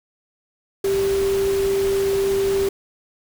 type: tone in noise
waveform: sine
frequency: 392 Hz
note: G4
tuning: in tune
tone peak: -17 dBFS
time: 0.84-2.69 s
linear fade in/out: 5 ms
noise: pink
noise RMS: -31 dBFS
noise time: 0.84-2.69 s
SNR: +11 dB
effects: none